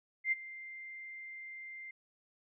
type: tone with ADSR envelope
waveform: sine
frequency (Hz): 2093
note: C7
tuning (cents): 0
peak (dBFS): -26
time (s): 0.24-1.91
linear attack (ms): 78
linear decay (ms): 24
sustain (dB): -18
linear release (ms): 5
effects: none